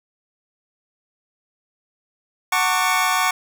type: chord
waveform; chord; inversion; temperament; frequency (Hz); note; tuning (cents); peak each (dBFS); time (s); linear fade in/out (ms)
25% pulse; D major seventh; first; equal with one note detuned; 740 / 899 / 1108.7 / 1174.7; F#5 / A5 / C#6 / D6; 0 / +37 / 0 / 0; -19 / -21 / -17 / -21; 2.52-3.31; 5
effects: none